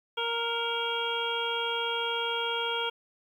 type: harmonic tone with a mistuned harmonic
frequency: 466.2 Hz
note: A#4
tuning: in tune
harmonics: 1 / 2 / 3 / 5 / 6 / 7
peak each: -34 / -34 / -35 / -39 / -38 / -33 dBFS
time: 0.17-2.9 s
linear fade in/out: 10 ms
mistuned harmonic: 5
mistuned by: -24 cents
effects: 10-bit